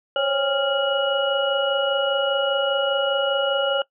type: tone cluster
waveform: sine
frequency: 530 / 555 / 811 / 1390 / 2912 Hz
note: C5 / C#5 / G#5 / F6 / F#7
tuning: +22 / +2 / -41 / -9 / -28 cents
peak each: -29 / -21 / -30 / -26 / -27 dBFS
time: 0.16-3.82 s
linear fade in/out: 2 ms
effects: noise-tail reverb RT60 0.1 s tail -21 dB re dry